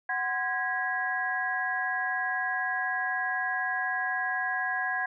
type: tone cluster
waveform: sine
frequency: 744 / 1035 / 1648 / 1936 Hz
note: F#5 / C6 / G#6 / B6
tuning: +9 / -19 / -14 / -35 cents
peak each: -33 / -37 / -29 / -37 dBFS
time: 0.09-5.06 s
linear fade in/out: 5 ms
effects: none